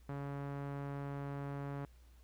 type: tone with low-pass filter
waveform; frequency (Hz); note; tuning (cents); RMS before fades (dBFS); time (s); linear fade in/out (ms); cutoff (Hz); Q
sawtooth; 140.8; C#3; +27; -42; 0.09-1.85; 2; 1400; 0.98
effects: added 60 Hz sine -58 dBFS peak until 2.23 s + pink hiss -71 dBFS RMS until 2.23 s